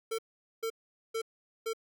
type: tone bursts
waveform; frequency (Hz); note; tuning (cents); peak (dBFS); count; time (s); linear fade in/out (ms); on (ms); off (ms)
square; 450.1; A4; +39; -32; 4; 0.11-1.734; 10; 76; 440
effects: none